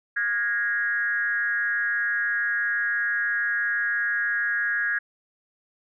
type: tone with frequency modulation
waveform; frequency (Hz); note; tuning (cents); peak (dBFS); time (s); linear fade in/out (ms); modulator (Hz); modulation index
sine; 1651; G#6; -11; -22; 0.16-4.99; 10; 221; 0.77
effects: none